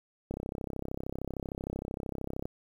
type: click train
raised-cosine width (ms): 2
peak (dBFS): -22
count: 72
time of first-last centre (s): 0.31-2.455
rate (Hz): 33.1
effects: 9-bit